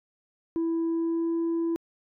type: tone with pitch glide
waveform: sine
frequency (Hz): 330.5 to 333.2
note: E4 to E4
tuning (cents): +5 to +19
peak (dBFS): -22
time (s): 0.56-1.76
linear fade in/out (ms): 0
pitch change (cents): +14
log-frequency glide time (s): 0.87-1.35
effects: tanh soft clip ceiling -23 dBFS